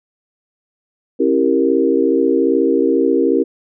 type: chord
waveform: sine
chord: C# diminished seventh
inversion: none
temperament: equal with one note detuned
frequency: 270.9 / 329.6 / 392 / 466.2 Hz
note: C#4 / E4 / G4 / Bb4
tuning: -40 / 0 / 0 / 0 cents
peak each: -17 dBFS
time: 1.19-3.44 s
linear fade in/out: 20 ms
effects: none